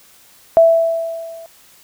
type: tone with level ramp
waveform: sine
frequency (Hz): 661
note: E5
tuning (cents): +5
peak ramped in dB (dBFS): -4 to -33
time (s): 0.57-1.46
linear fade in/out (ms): 0
effects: white hiss -48 dBFS RMS until 1.83 s